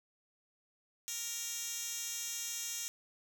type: tone with high-pass filter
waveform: 10% pulse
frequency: 466.2 Hz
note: A#4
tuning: in tune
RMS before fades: -40 dBFS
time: 1.08-2.88 s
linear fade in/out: 0 ms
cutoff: 5100 Hz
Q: 1.9
effects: none